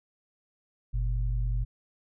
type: tone pair together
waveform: sine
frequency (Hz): 46.86 / 118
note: F#1 / A#2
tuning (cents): +23 / +22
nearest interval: octave + major third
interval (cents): 1599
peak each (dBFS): -26 / -32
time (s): 0.93-1.65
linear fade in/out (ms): 20
effects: none